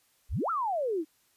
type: exponential two-way sweep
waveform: sine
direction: up then down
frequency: 39.61 to 1396.9 to 295.7 Hz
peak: -27 dBFS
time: 0.29-1.05 s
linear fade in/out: 50 ms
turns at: 0.5 s
effects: white hiss -68 dBFS RMS until 1.36 s + resampled to 32000 Hz